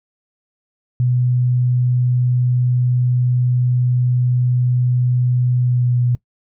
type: tone with pitch glide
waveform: sine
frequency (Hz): 124.3 to 122.59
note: B2 to B2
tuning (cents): +12 to -12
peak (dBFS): -13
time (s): 1-6.15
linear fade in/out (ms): 0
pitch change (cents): -24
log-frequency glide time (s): 5.61-5.97
effects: noise-tail reverb RT60 0.1 s tail -20 dB re dry